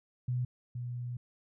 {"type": "tone pair in turn", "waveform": "sine", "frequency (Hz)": [124.4, 122.19], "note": ["B2", "B2"], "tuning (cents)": [13, -18], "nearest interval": "unison", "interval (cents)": 31, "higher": "first", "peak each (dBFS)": [-29, -35], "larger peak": "first", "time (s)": [[0.28, 0.45], [0.75, 1.17]], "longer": "second", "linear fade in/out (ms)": 5, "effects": []}